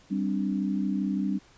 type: chord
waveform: sine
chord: G suspended fourth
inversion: none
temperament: just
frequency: 196 / 261.3 / 294 Hz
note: G3 / C4 / D4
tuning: 0 / -2 / +2 cents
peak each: -27 / -32 / -31 dBFS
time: 0.1-1.39 s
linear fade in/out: 20 ms
effects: pink hiss -57 dBFS RMS until 1.57 s + resampled to 16000 Hz